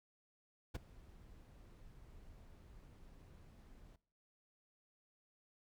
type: noise with ADSR envelope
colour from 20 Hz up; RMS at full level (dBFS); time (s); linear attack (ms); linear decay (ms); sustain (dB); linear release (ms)
brown; -35; 0.74-3.96; 14; 16; -24; 4
effects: noise-tail reverb RT60 0.5 s tail -20 dB re dry